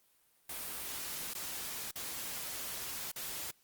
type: noise with dropouts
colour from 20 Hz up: white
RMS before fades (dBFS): -41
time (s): 0.49-3.51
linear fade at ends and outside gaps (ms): 5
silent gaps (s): 1.336-1.349 / 1.912-1.956 / 3.117-3.159
effects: white hiss -70 dBFS RMS until 3.63 s + Opus 32 kbps